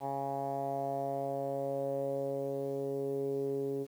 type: tone with low-pass filter sweep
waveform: 10% pulse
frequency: 138 Hz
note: C#3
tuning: 7 cents flat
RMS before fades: -35 dBFS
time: 0-3.87 s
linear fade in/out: 50 ms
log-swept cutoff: 830 to 380 Hz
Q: 4.9
effects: 10-bit